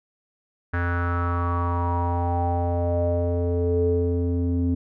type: tone with low-pass filter sweep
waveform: square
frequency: 87 Hz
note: F2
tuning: 6 cents flat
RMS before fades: -23 dBFS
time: 0.73-4.75 s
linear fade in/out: 10 ms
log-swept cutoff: 1600 to 300 Hz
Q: 7.1
effects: none